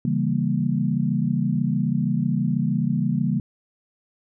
sine chord, C# diminished seventh, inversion none, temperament equal with one note detuned, 138.59 / 164.81 / 197.36 / 233.1 Hz, C#3 / E3 / G3 / Bb3, 0 / 0 / +12 / 0 cents, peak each -25 dBFS, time 0.05-3.4 s, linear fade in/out 2 ms, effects none

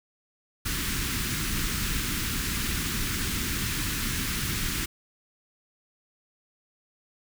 pink band-stop noise, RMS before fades -29 dBFS, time 0.65-4.86 s, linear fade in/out 10 ms, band 320 to 1300 Hz, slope 24 dB/octave, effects none

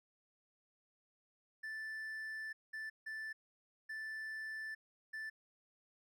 triangle tone bursts at uneven times, 1760 Hz, A6, in tune, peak -40 dBFS, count 5, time 1.63-2.53 / 2.73-2.9 / 3.06-3.33 / 3.89-4.75 / 5.13-5.3 s, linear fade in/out 10 ms, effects none

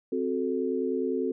sine chord, F# diminished, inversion second, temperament equal, 261.6 / 370 / 440 Hz, C4 / F#4 / A4, 0 / 0 / 0 cents, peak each -30 dBFS, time 0.12-1.32 s, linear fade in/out 5 ms, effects none

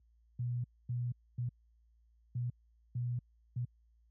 sine tone bursts at uneven times, 121.9 Hz, B2, 22 cents flat, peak -32 dBFS, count 6, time 0.39-0.64 / 0.89-1.12 / 1.38-1.49 / 2.35-2.5 / 2.95-3.19 / 3.56-3.65 s, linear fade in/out 5 ms, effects added 57 Hz sine -58 dBFS peak until 4.1 s + high-pass 80 Hz 12 dB/octave

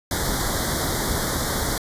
pink band-stop noise, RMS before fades -24 dBFS, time 0.11-1.78 s, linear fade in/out 2 ms, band 2100 to 3300 Hz, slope 96 dB/octave, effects resampled to 32000 Hz

